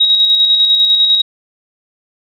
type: tone with tremolo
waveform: sine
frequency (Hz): 3801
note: A#7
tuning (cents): +33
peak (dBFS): -6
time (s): 0-1.22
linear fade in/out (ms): 10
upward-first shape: square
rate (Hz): 10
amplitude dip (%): 35
effects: none